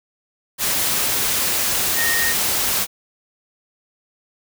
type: tone in noise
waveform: sine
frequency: 1854 Hz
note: A#6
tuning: 10 cents flat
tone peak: -20 dBFS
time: 1.95-2.35 s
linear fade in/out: 50 ms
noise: white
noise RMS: -20 dBFS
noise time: 0.58-2.87 s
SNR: -3 dB
effects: none